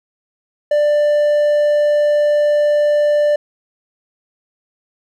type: tone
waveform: triangle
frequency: 591 Hz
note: D5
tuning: 11 cents sharp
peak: -9 dBFS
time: 0.71-3.36 s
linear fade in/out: 5 ms
effects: none